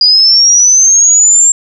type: linear sweep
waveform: sine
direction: up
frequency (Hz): 4848 to 7450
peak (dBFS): -3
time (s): 0.01-1.52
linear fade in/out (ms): 2
effects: none